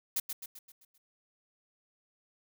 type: noise with echo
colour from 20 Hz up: blue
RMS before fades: -31 dBFS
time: 0.16-0.2 s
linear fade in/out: 5 ms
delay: 130 ms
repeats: 6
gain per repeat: -6 dB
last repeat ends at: 0.98 s
effects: none